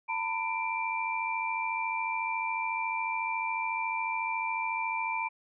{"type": "tone cluster", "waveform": "sine", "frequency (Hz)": [904, 998, 2354], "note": ["A5", "B5", "D7"], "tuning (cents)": [47, 18, 3], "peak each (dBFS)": [-33, -35, -33], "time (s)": [0.08, 5.29], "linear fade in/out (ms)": 20, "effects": []}